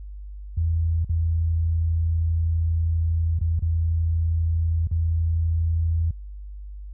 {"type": "tone with dropouts", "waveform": "sine", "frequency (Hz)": 82.41, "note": "E2", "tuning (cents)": 0, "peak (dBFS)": -19, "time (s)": [0.57, 6.11], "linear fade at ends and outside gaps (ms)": 5, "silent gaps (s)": [[1.047, 1.093], [3.39, 3.411], [3.594, 3.621], [4.873, 4.912]], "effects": ["added 50 Hz sine -34 dBFS peak until 6.93 s"]}